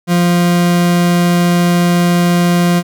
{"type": "tone", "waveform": "40% pulse", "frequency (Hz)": 174.61, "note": "F3", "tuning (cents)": 0, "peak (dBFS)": -8, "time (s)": [0.07, 2.83], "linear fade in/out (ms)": 50, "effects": []}